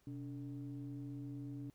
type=ring-modulated tone; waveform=triangle; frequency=80.1 Hz; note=E2; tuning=49 cents flat; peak=-38 dBFS; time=0.07-1.7 s; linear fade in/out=0 ms; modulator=206 Hz; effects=pink hiss -75 dBFS RMS until 1.74 s